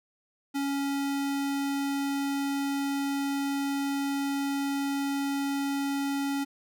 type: tone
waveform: square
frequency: 278.7 Hz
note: C#4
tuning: 9 cents sharp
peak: -28 dBFS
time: 0.54-6.45 s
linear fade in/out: 20 ms
effects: none